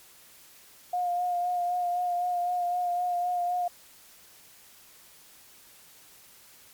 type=tone with vibrato; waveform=sine; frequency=711 Hz; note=F5; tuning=31 cents sharp; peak=-25 dBFS; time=0.93-3.68 s; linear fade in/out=5 ms; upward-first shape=sine; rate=3.9 Hz; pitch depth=22 cents each way; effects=white hiss -54 dBFS RMS until 6.73 s + MP3 96 kbps